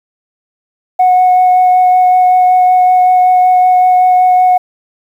sine tone with vibrato, 733 Hz, F#5, 16 cents flat, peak -3 dBFS, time 0.99-4.58 s, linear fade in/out 10 ms, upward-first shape sine, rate 5.3 Hz, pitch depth 9 cents each way, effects tanh soft clip ceiling -2 dBFS + 7-bit

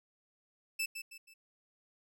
sawtooth tone with echo, 2637 Hz, E7, in tune, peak -29 dBFS, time 0.79-0.86 s, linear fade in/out 10 ms, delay 160 ms, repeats 3, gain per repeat -8 dB, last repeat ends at 1.34 s, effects none

